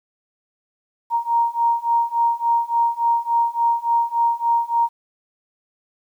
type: beating tone pair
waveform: sine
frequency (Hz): 932 / 935.5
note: A#5 / A#5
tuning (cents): -1 / +6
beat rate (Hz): 3.5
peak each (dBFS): -20 / -19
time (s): 1.1-4.89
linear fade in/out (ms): 50
effects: 9-bit